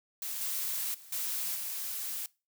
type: noise with level steps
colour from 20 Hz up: blue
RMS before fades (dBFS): -37 / -34 / -52 / -34 / -37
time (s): 0.22-2.26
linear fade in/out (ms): 2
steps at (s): 0.41 / 0.94 / 1.12 / 1.55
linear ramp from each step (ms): 5
effects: noise-tail reverb RT60 0.3 s tail -23 dB re dry